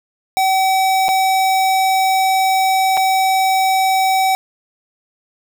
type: tone with dropouts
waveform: square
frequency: 763 Hz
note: G5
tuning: 47 cents flat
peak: -13 dBFS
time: 0.37-4.35 s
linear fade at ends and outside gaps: 0 ms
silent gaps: 1.083-1.089 / 2.97-2.974 s
effects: none